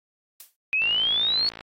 blue noise with exponential decay, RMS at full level -38 dBFS, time 0.4-0.56 s, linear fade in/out 2 ms, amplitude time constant 34 ms
sine exponential sweep, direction up, 2489 to 4435 Hz, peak -20 dBFS, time 0.73-1.49 s, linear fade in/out 0 ms
click train, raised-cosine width 0.3 ms, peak -21 dBFS, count 45, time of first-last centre 0.82-1.609 s, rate 55.8 Hz
effects AAC 48 kbps

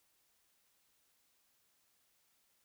silence, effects white hiss -75 dBFS RMS until 2.64 s

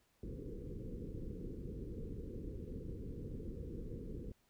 pink low-pass noise, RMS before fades -45 dBFS, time 0.23-4.32 s, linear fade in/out 2 ms, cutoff 500 Hz, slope 96 dB/octave, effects pink hiss -75 dBFS RMS until 4.49 s

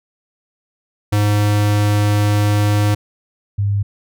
square / sine tone pair in turn, 103.83 / 101.05 Hz, G#2 / G#2, 0 / -47 cents, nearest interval unison, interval 47 cents, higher first, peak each -13 / -14 dBFS, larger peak first, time 1.12-2.95 / 3.58-3.83 s, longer first, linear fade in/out 10 ms, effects none

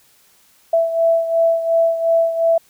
sine beating tone pair, 662 / 664.8 Hz, E5 / E5, +7 / +15 cents, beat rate 2.8 Hz, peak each -14 / -20 dBFS, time 0.73-2.58 s, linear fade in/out 5 ms, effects white hiss -54 dBFS RMS until 2.69 s

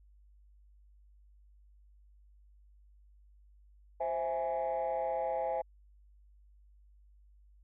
sine chord, C augmented, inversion none, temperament equal, 523.3 / 659.3 / 830.6 Hz, C5 / E5 / G#5, 0 / 0 / 0 cents, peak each -34 dBFS, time 4-5.62 s, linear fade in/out 10 ms, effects tanh soft clip ceiling -26 dBFS + added 50 Hz sine -58 dBFS peak until 7.63 s

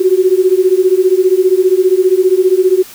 sine beating tone pair, 364.8 / 379.8 Hz, F#4 / F#4, -24 / +45 cents, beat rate 15 Hz, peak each -10 dBFS, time 0-2.83 s, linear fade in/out 10 ms, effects white hiss -35 dBFS RMS until 2.94 s

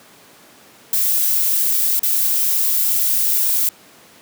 violet noise with dropouts, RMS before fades -17 dBFS, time 0.93-3.69 s, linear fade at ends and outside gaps 2 ms, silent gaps 1.994-2.031 s, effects pink hiss -46 dBFS RMS until 4.21 s + high-pass 200 Hz 12 dB/octave

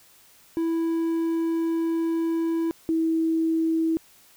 triangle / sine tone pair in turn, 329.6 / 324.5 Hz, E4 / E4, 0 / -27 cents, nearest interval unison, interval 27 cents, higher first, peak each -20 dBFS, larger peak neither, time 0.57-2.71 / 2.89-3.97 s, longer first, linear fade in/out 0 ms, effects white hiss -55 dBFS RMS until 4.36 s

